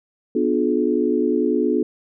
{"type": "chord", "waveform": "sine", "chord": "B diminished seventh", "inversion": "none", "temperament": "just", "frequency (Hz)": [246.9, 296.3, 355.6, 426.7], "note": ["B3", "D4", "F4", "Ab4"], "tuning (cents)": [0, 15, 31, 47], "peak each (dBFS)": -22, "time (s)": [0.35, 1.83], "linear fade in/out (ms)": 5, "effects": []}